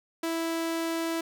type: tone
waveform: sawtooth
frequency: 329.6 Hz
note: E4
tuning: in tune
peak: -24 dBFS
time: 0.23-1.21 s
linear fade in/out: 5 ms
effects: none